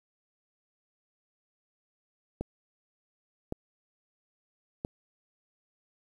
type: clicks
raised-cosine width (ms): 2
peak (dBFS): -19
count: 3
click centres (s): 2.41 / 3.524 / 4.849
effects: 9-bit